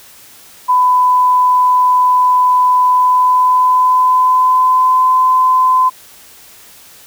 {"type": "tone with pitch glide", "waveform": "sine", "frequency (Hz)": [1001, 1021.4], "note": ["B5", "C6"], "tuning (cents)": [23, -42], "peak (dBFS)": -7, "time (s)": [0.68, 5.9], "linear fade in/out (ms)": 20, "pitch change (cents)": 35, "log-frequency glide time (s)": [2.83, 5.15], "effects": ["white hiss -40 dBFS RMS until 7.06 s"]}